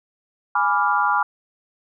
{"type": "chord", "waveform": "sine", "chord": "G# diminished seventh", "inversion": "none", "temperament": "equal", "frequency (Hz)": [830.6, 987.8, 1174.7, 1396.9], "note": ["G#5", "B5", "D6", "F6"], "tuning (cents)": [0, 0, 0, 0], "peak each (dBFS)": -22, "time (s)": [0.55, 1.23], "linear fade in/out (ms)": 5, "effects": []}